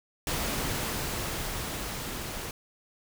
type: noise with level ramp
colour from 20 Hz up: pink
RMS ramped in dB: -30 to -37 dBFS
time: 0.27-2.51 s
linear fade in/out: 2 ms
effects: none